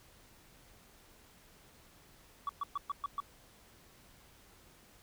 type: tone bursts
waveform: sine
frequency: 1139 Hz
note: C#6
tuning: 47 cents sharp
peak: -30 dBFS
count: 6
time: 2.47-3.202 s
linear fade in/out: 2 ms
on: 22 ms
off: 120 ms
effects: tanh soft clip ceiling -31 dBFS + pink hiss -61 dBFS RMS until 5.02 s